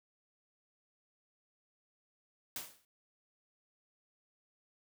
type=noise with exponential decay; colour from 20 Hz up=white; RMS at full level=-38 dBFS; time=2.56-2.85 s; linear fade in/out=1 ms; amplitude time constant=63 ms; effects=none